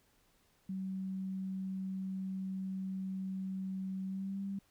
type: tone with pitch glide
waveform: sine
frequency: 190 to 196.7 Hz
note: F#3 to G3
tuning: +46 to +6 cents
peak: -36 dBFS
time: 0.69-4.59 s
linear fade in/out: 5 ms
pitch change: +60 cents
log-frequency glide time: 4.06-4.41 s
effects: pink hiss -71 dBFS RMS until 4.7 s